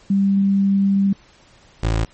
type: tone pair in turn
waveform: sine / 25% pulse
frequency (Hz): 196.9 / 55.25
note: G3 / A1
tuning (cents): +8 / +8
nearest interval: octave + minor seventh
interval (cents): 2200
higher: first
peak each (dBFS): -13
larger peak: neither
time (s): 0.1-1.13 / 1.83-2.05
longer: first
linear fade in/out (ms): 5
effects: pink hiss -51 dBFS RMS until 2.13 s + MP3 32 kbps